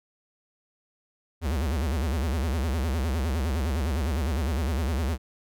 square tone with vibrato, 73.4 Hz, D2, in tune, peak -25 dBFS, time 1.41-5.18 s, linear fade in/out 50 ms, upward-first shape sine, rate 9.8 Hz, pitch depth 260 cents each way, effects none

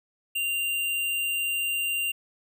square tone, 2782 Hz, F7, 7 cents flat, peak -26 dBFS, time 0.35-2.12 s, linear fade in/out 10 ms, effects none

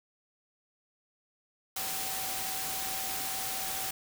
sine tone in noise, 765 Hz, G5, 42 cents flat, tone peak -42 dBFS, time 1.76-3.91 s, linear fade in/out 5 ms, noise white, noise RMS -35 dBFS, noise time 1.76-3.91 s, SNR -10 dB, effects none

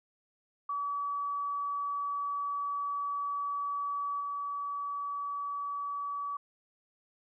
sine tone with level steps, 1143 Hz, D6, 47 cents flat, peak -31 / -33 dBFS, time 0.69-6.37 s, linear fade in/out 5 ms, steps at 4.2 s, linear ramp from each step 10 ms, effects none

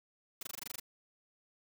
white noise bursts, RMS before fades -41 dBFS, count 10, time 0.41-0.799 s, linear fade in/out 5 ms, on 20 ms, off 21 ms, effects none

